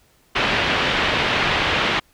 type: low-pass noise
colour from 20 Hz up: white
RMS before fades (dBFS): -20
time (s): 0.35-2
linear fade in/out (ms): 10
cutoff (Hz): 3200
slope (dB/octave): 24
effects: pink hiss -58 dBFS RMS until 2.13 s